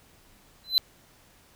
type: tone with exponential growth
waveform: triangle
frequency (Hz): 4039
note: B7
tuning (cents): +38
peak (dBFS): -13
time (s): 0.64-0.78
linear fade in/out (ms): 0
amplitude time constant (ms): 29
effects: pink hiss -58 dBFS RMS until 1.55 s